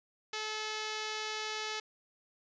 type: tone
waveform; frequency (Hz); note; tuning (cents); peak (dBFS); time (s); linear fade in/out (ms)
5% pulse; 431.7; A4; -33; -24; 0.33-1.8; 5
effects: resampled to 16000 Hz